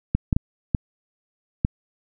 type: clicks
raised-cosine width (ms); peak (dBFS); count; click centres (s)
5; -6; 5; 0.15 / 0.328 / 0.365 / 0.748 / 1.649
effects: none